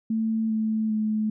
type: tone with pitch steps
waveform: sine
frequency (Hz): 222.2 / 218.9 / 215.6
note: A3 / A3 / A3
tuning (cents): +17 / -9 / -35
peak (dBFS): -22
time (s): 0.1-1.3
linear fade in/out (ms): 5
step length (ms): 400
effects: none